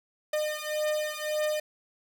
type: beating tone pair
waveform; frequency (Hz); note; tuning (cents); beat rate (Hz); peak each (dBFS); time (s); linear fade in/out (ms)
45% pulse; 607 / 608.8; D#5 / D#5; -43 / -38; 1.8; -31; 0.33-1.6; 5
effects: none